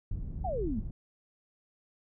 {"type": "low-pass noise", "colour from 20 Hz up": "pink", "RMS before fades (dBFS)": -36, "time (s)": [0.11, 0.91], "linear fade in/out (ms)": 5, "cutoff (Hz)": 120, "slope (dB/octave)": 12}
{"type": "exponential sweep", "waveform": "sine", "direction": "down", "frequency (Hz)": [811, 196.9], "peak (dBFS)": -31, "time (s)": [0.44, 0.8], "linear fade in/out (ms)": 10}
{"effects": []}